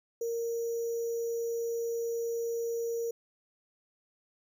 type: tone with sample-and-hold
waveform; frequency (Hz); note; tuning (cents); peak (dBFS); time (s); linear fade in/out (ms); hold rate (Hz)
sine; 464.7; A#4; -5; -30; 0.21-3.11; 5; 6300
effects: none